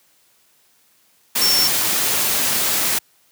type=tone in noise; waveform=sine; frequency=5430 Hz; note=F8; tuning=50 cents flat; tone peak=-15 dBFS; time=1.41-1.68 s; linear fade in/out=10 ms; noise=white; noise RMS=-19 dBFS; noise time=1.35-2.99 s; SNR=+1 dB; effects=white hiss -58 dBFS RMS until 3.31 s + high-pass 100 Hz 12 dB/octave